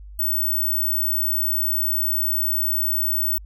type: tone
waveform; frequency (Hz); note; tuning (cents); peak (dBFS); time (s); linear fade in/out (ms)
sine; 15830; B9; +3; -19; 0.19-3.38; 5
effects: added 50 Hz sine -37 dBFS peak until 3.45 s